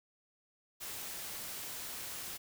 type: noise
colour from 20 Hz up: white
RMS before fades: -43 dBFS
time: 0.8-2.38 s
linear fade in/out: 20 ms
effects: none